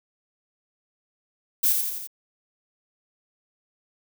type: noise with echo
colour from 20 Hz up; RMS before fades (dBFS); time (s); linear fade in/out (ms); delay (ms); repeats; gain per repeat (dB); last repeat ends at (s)
violet; -20; 1.63-1.73; 10; 86; 4; -4; 2.074
effects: none